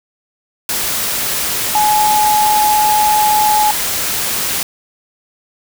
sine tone in noise, 847 Hz, G#5, 34 cents sharp, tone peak -10 dBFS, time 1.75-3.71 s, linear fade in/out 2 ms, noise white, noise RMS -18 dBFS, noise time 0.69-4.63 s, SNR +5 dB, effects none

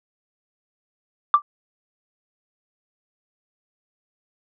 sine tone with exponential decay, 1174.7 Hz, D6, in tune, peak -5 dBFS, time 1.34-1.42 s, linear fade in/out 1 ms, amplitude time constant 17 ms, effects tanh soft clip ceiling -3 dBFS

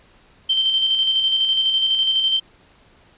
sine tone with tremolo, 3121 Hz, G7, 8 cents flat, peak -14 dBFS, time 0.49-2.4 s, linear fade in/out 10 ms, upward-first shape square, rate 12 Hz, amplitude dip 35%, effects pink hiss -53 dBFS RMS until 3.17 s + resampled to 8000 Hz

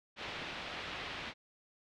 white low-pass noise, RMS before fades -43 dBFS, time 0.16-1.34 s, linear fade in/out 50 ms, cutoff 3500 Hz, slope 24 dB/octave, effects none

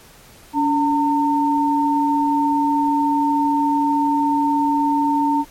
sine tone pair together, 286.1 / 908.3 Hz, D4 / A#5, -45 / -45 cents, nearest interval octave + minor sixth, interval 2000 cents, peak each -18 / -17 dBFS, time 0.53-5.45 s, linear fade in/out 50 ms, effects pink hiss -46 dBFS RMS until 5.5 s + MP3 64 kbps

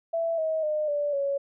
sine tone with pitch steps, 664 / 635.8 / 608.9 / 583.1 / 558.4 Hz, E5 / D#5 / D#5 / D5 / C#5, +12 / +37 / -38 / -13 / +13 cents, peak -24 dBFS, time 0.13-1.38 s, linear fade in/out 10 ms, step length 250 ms, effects none

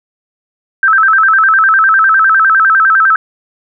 sine tone with vibrato, 1431 Hz, F6, 42 cents sharp, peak -5 dBFS, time 0.83-3.16 s, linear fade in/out 2 ms, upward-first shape square, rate 9.9 Hz, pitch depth 160 cents each way, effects none

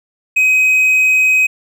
triangle tone, 2525 Hz, D#7, 25 cents sharp, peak -7 dBFS, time 0.36-1.47 s, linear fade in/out 10 ms, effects none

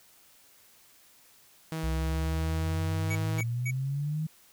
sawtooth tone, 160.4 Hz, E3, 47 cents flat, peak -28 dBFS, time 1.72-3.41 s, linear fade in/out 0 ms
sine exponential sweep, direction up, 61.4 to 159.5 Hz, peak -28 dBFS, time 1.83-4.27 s, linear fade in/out 10 ms
square tone bursts, 2254 Hz, C#7, 28 cents sharp, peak -33 dBFS, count 3, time 3.1-3.711 s, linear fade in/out 10 ms, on 57 ms, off 220 ms
effects white hiss -59 dBFS RMS until 4.52 s

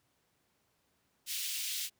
pink high-pass noise, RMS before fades -37 dBFS, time 1.26-1.9 s, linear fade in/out 50 ms, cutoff 2700 Hz, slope 24 dB/octave, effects pink hiss -75 dBFS RMS until 1.99 s + high-pass 80 Hz 12 dB/octave

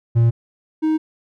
triangle tone pair in turn, 116.54 / 313.4 Hz, A#2 / D#4, 0 / +13 cents, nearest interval octave + perfect fourth, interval 1713 cents, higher second, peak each -9 / -13 dBFS, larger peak first, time 0.15-0.31 / 0.82-0.98 s, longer neither, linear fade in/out 20 ms, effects none

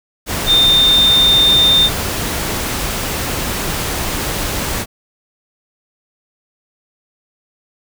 sine tone in noise, 3620 Hz, A7, 48 cents sharp, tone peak -8 dBFS, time 0.46-1.9 s, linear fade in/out 50 ms, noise pink, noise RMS -20 dBFS, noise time 0.26-4.86 s, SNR +9 dB, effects none

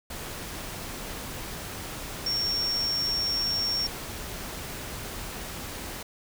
sine tone in noise, 5510 Hz, F8, 24 cents flat, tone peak -25 dBFS, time 2.26-3.87 s, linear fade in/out 5 ms, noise pink, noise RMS -37 dBFS, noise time 0.1-6.03 s, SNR +9 dB, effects none

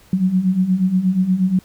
sine beating tone pair, 180 / 188.4 Hz, F#3 / F#3, -47 / +32 cents, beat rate 8.4 Hz, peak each -20 / -15 dBFS, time 0.13-1.59 s, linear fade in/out 2 ms, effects pink hiss -50 dBFS RMS until 1.64 s

